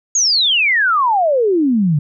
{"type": "exponential sweep", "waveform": "sine", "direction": "down", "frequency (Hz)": [6810, 139.8], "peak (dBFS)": -11, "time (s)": [0.15, 1.99], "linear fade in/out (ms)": 5, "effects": []}